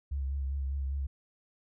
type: tone with vibrato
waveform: sine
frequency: 68.5 Hz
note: C#2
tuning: 20 cents flat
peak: -30 dBFS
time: 0.11-1.07 s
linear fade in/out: 10 ms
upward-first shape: sine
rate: 5 Hz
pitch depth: 41 cents each way
effects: none